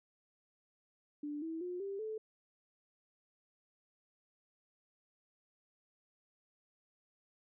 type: tone with pitch steps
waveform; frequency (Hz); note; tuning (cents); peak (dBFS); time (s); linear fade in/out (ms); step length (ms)
sine; 294.2 / 324.6 / 358 / 395 / 435.7; D4 / E4 / F4 / G4 / A4; +3 / -27 / +43 / +13 / -17; -38; 1.23-2.18; 5; 190
effects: none